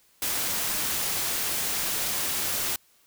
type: noise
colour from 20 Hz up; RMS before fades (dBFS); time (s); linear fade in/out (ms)
white; -28; 0.22-2.76; 2
effects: white hiss -62 dBFS RMS until 3.06 s